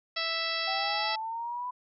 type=harmonic tone; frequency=659.3 Hz; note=E5; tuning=in tune; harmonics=1 / 2 / 3 / 4 / 5 / 6 / 7 / 8; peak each=-39 / -37 / -36 / -37 / -38 / -37 / -37 / -37 dBFS; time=0.16-1.16 s; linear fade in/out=10 ms
type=linear sweep; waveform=sine; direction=up; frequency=760 to 1000 Hz; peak=-32 dBFS; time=0.67-1.71 s; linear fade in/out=10 ms
effects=none